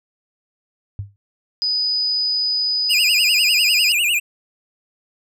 sine tone with exponential decay, 100.2 Hz, G2, 38 cents sharp, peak -20 dBFS, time 0.99-1.16 s, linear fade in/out 0 ms, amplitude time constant 35 ms
sine tone, 4978 Hz, D#8, in tune, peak -17 dBFS, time 1.62-3.92 s, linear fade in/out 0 ms
square tone with vibrato, 2637 Hz, E7, in tune, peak -16 dBFS, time 2.89-4.2 s, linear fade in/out 20 ms, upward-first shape sine, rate 10 Hz, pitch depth 180 cents each way
effects none

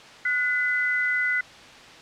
sine tone pair together, 1460.2 / 2016 Hz, F#6 / B6, -23 / +35 cents, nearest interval tritone, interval 558 cents, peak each -25 / -23 dBFS, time 0.25-1.41 s, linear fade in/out 5 ms, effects white hiss -45 dBFS RMS until 2.01 s + low-pass 4000 Hz 12 dB/octave

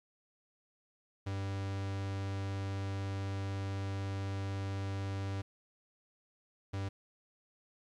45% pulse tone bursts at uneven times, 98 Hz, G2, in tune, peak -35 dBFS, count 2, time 1.26-5.42 / 6.73-6.89 s, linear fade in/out 10 ms, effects low-pass 6000 Hz 12 dB/octave + 12-bit

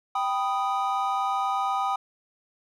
triangle chord, G augmented, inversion none, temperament equal, 784 / 987.8 / 1244.5 Hz, G5 / B5 / D#6, 0 / 0 / 0 cents, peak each -25 / -29 / -26 dBFS, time 0.15-1.96 s, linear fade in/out 5 ms, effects none

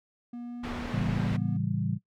triangle tone with pitch glide, 240 to 241.5 Hz, B3 to B3, -49 to -39 cents, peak -34 dBFS, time 0.33-1.57 s, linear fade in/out 5 ms, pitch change +10 cents, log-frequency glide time 0.43-0.57 s
pink low-pass noise, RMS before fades -37 dBFS, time 0.63-1.37 s, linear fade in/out 10 ms, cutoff 2700 Hz, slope 12 dB/octave
sine chord, A dominant seventh, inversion none, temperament equal with one note detuned, 110 / 137.32 / 164.81 / 196 Hz, A2 / C#3 / E3 / G3, 0 / -16 / 0 / 0 cents, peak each -32 dBFS, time 0.91-1.99 s, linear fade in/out 50 ms
effects noise-tail reverb RT60 0.1 s tail -19 dB re dry

